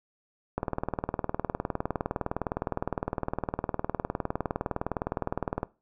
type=click train; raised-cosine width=1 ms; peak=-14 dBFS; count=100; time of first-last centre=0.58-5.631 s; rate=19.6 Hz; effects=noise-tail reverb RT60 0.3 s tail -20 dB re dry